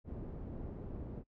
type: low-pass noise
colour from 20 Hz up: pink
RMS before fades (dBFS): -44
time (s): 0.04-1.24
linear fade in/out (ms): 50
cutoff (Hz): 410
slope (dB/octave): 12
effects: noise-tail reverb RT60 0.1 s tail -26 dB re dry